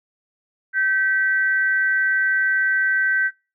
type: tone pair together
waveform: sine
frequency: 1546 / 1947.8 Hz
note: G6 / B6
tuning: -24 / -24 cents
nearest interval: major third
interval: 400 cents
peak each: -17 / -25 dBFS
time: 0.73-3.31 s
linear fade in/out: 50 ms
effects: noise-tail reverb RT60 0.3 s tail -24 dB re dry